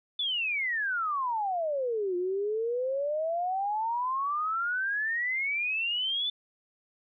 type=exponential two-way sweep; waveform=sine; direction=down then up; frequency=3529 to 350.5 to 3529 Hz; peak=-27 dBFS; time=0.19-6.3 s; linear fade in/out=5 ms; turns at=2.16 s; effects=none